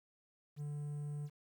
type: tone with quantisation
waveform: triangle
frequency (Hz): 146.83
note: D3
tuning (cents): 0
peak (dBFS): -37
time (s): 0.56-1.3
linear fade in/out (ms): 50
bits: 11
effects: none